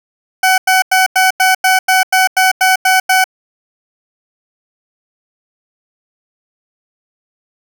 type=tone bursts; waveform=20% pulse; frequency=752 Hz; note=F#5; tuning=28 cents sharp; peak=-3 dBFS; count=12; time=0.43-3.242 s; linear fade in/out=5 ms; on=150 ms; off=92 ms; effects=none